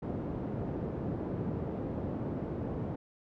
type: band-pass noise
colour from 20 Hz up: pink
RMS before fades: -36 dBFS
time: 0.02-2.96 s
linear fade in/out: 10 ms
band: 100 to 460 Hz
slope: 12 dB/octave
effects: none